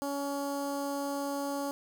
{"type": "tone with notch filter", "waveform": "15% pulse", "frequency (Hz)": 281.4, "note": "C#4", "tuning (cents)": 26, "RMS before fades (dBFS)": -34, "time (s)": [0.02, 1.71], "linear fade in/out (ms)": 0, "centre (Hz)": 2500, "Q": 0.67, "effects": []}